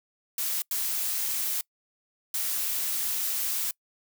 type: noise bursts at uneven times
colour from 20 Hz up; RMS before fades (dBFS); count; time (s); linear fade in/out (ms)
blue; -29; 3; 0.38-0.62 / 0.71-1.61 / 2.34-3.71; 2
effects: noise-tail reverb RT60 0.1 s tail -25 dB re dry